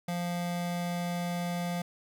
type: tone pair together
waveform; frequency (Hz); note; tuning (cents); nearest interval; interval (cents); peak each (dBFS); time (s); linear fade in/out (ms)
square; 174.61 / 698.4; F3 / F5; 0 / 0; 2 octaves; 2400; -32 / -39; 0.08-1.82; 5
effects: none